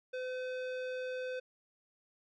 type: tone with low-pass filter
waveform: square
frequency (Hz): 509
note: C5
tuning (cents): -48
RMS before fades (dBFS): -39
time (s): 0.13-1.4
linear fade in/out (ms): 10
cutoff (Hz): 3100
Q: 0.9
effects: none